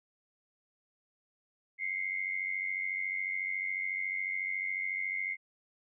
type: tone pair together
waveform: sine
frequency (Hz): 2083 / 2177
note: C7 / C#7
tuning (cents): -8 / -32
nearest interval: minor second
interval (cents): 76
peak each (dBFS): -34 / -36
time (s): 1.78-5.37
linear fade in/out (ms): 50
effects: none